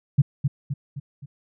sine tone with echo, 139.7 Hz, C#3, 14 cents sharp, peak -11 dBFS, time 0.18-0.22 s, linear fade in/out 10 ms, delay 260 ms, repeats 4, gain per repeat -6 dB, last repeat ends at 1.26 s, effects none

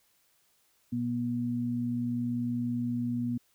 sine tone pair together, 120.7 / 241.4 Hz, B2 / B3, -39 / -39 cents, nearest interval octave, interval 1200 cents, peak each -35 / -29 dBFS, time 0.92-3.38 s, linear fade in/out 10 ms, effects white hiss -69 dBFS RMS until 3.54 s

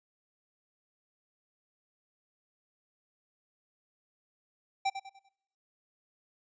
square tone with echo, 780 Hz, G5, 9 cents flat, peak -27 dBFS, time 4.85-4.9 s, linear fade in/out 10 ms, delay 98 ms, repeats 4, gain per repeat -9 dB, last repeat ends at 5.292 s, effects noise-tail reverb RT60 0.8 s tail -26 dB re dry + resampled to 16000 Hz

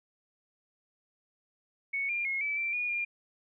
sine tone with pitch steps, 2217 / 2395 / 2163 / 2306 / 2347 / 2446 / 2405 Hz, C#7 / D7 / C#7 / D7 / D7 / D#7 / D7, 0 / +33 / -43 / -32 / -2 / -30 / +41 cents, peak -29 dBFS, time 1.93-3.05 s, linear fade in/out 10 ms, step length 160 ms, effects none

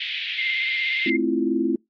white band-pass noise, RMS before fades -29 dBFS, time 0-1.1 s, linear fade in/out 5 ms, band 2000 to 3600 Hz, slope 48 dB/octave
sine tone with vibrato, 2093 Hz, C7, in tune, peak -23 dBFS, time 0.38-1.17 s, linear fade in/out 10 ms, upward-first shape triangle, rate 17 Hz, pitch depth 40 cents each way
sine chord, F major seventh, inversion first, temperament just, 218.3 / 261.9 / 327.4 / 349.2 Hz, A3 / C4 / E4 / F4, -13 / +2 / -12 / 0 cents, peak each -28 / -24 / -23 / -26 dBFS, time 1.06-1.76 s, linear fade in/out 5 ms
effects noise-tail reverb RT60 0.2 s tail -26 dB re dry + AAC 48 kbps

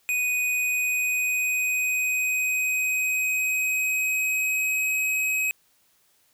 square tone with pitch glide, 2489 to 2538 Hz, D#7 to D#7, 0 to +34 cents, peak -23 dBFS, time 0.09-5.51 s, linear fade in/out 0 ms, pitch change +34 cents, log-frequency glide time 0.48-4.93 s, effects white hiss -64 dBFS RMS until 6.33 s

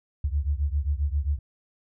sine beating tone pair, 69.3 / 76.8 Hz, C#2 / D#2, 0 / -22 cents, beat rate 7.5 Hz, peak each -25 / -27 dBFS, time 0.24-1.39 s, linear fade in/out 5 ms, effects none

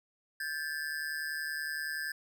square ring-modulated tone, 1662 Hz, G#6, 1 cent sharp, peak -32 dBFS, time 0.4-2.12 s, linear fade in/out 5 ms, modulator 75.3 Hz, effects none

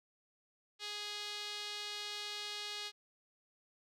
sawtooth tone with band-pass filter, 415.3 Hz, G#4, in tune, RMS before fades -43 dBFS, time 0.79-2.92 s, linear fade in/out 50 ms, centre 3900 Hz, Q 2.3, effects none

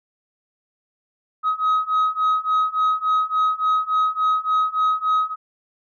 sine beating tone pair, 1265 / 1268.5 Hz, D#6 / D#6, +28 / +33 cents, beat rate 3.5 Hz, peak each -19 / -18 dBFS, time 1.43-5.36 s, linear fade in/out 50 ms, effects tanh soft clip ceiling -14 dBFS

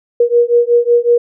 sine beating tone pair, 474.2 / 479.6 Hz, A#4 / A#4, +30 / +49 cents, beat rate 5.4 Hz, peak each -11 dBFS, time 0.2-1.18 s, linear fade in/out 5 ms, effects none

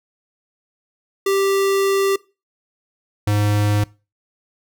square tone pair in turn, 392 / 103.83 Hz, G4 / G#2, 0 / 0 cents, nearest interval octave + major seventh, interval 2300 cents, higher first, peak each -16 / -16 dBFS, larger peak neither, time 1.26-2.16 / 3.27-3.84 s, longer first, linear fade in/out 5 ms, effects noise-tail reverb RT60 0.3 s tail -22 dB re dry

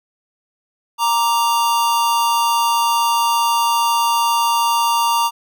square tone pair together, 932.4 / 1174.7 Hz, A#5 / D6, 0 / 0 cents, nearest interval major third, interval 400 cents, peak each -16 / -21 dBFS, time 0.98-5.31 s, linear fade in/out 50 ms, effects none

